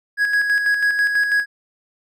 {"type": "tone with tremolo", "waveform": "triangle", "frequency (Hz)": 1661.2, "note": "G#6", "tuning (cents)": 0, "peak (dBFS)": -12, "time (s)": [0.17, 1.46], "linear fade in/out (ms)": 50, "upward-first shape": "square", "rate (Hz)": 6.1, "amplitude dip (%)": 45, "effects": []}